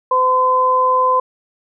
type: tone pair together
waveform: sine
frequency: 510 / 1022.4 Hz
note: C5 / C6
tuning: -44 / -40 cents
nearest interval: octave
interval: 1204 cents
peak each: -18 / -12 dBFS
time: 0.11-1.2 s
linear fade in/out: 5 ms
effects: none